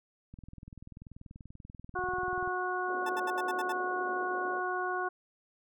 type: click train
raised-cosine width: 5 ms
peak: -35 dBFS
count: 45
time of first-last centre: 0.34-2.476 s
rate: 20.6 Hz
type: harmonic tone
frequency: 365.4 Hz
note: F#4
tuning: 22 cents flat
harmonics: 1 / 2 / 3 / 4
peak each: -36 / -36 / -36 / -36 dBFS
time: 1.95-5.09 s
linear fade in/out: 10 ms
type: band-pass noise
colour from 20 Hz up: white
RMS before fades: -45 dBFS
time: 2.86-4.62 s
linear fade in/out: 50 ms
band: 240 to 630 Hz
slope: 48 dB/octave
type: tone bursts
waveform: 40% pulse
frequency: 880 Hz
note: A5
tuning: in tune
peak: -34 dBFS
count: 7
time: 3.06-3.724 s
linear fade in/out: 5 ms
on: 34 ms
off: 71 ms
effects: none